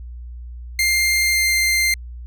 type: tone with pitch glide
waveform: sawtooth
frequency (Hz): 2106 to 2094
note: C7 to C7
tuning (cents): +11 to +1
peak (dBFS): -12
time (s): 0.79-1.94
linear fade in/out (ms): 2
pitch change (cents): -10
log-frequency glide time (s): 1.23-1.59
effects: added 60 Hz sine -31 dBFS peak until 2.26 s